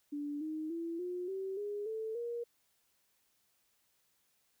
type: tone with pitch steps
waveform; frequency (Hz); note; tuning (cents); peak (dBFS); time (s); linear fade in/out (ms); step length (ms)
sine; 291 / 311.9 / 334.3 / 358.3 / 384 / 411.5 / 441.1 / 472.7; D4 / D#4 / E4 / F4 / G4 / G#4 / A4 / A#4; -16 / +4 / +24 / +44 / -36 / -16 / +4 / +24; -36; 0.12-2.44; 10; 290
effects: white hiss -75 dBFS RMS until 4.6 s